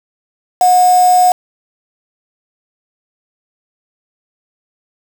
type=tone with quantisation; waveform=sine; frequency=726 Hz; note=F#5; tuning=33 cents flat; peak=-6 dBFS; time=0.61-1.32 s; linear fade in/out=2 ms; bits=3; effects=none